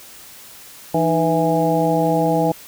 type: harmonic tone with a mistuned harmonic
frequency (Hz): 164.81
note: E3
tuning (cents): 0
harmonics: 1 / 2 / 3 / 4 / 5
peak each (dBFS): -21 / -21 / -21 / -21 / -21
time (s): 0.94-2.52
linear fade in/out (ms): 5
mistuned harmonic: 2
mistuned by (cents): -100
effects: white hiss -41 dBFS RMS until 2.67 s